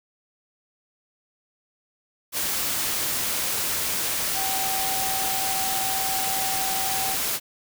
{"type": "tone in noise", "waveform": "sine", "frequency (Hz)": 769, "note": "G5", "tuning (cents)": -33, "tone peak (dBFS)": -29, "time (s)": [4.33, 7.17], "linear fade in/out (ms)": 50, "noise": "white", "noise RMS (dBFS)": -26, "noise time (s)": [2.32, 7.4], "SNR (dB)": -6, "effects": []}